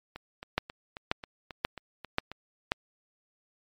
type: two click trains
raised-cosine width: 0.3 ms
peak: -24 / -9 dBFS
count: 9 / 5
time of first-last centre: 0.16-2.316 / 0.58-2.719 s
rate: 3.71 / 1.87 Hz
effects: MP3 64 kbps